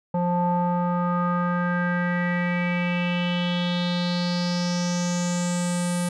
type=tone with low-pass filter sweep; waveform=square; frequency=176.1 Hz; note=F3; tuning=15 cents sharp; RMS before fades=-24 dBFS; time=0.14-6.09 s; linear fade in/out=5 ms; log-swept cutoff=770 to 9900 Hz; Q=5.1; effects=none